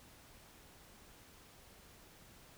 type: silence
effects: pink hiss -60 dBFS RMS until 2.57 s